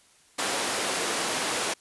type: high-pass noise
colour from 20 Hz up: pink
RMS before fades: -28 dBFS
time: 0.38-1.74 s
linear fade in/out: 10 ms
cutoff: 360 Hz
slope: 12 dB/octave
effects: white hiss -59 dBFS RMS until 1.8 s + resampled to 24000 Hz